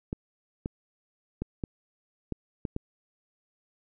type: clicks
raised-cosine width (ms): 3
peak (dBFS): -18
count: 7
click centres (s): 0.129 / 0.659 / 1.42 / 1.638 / 2.323 / 2.652 / 2.764
effects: none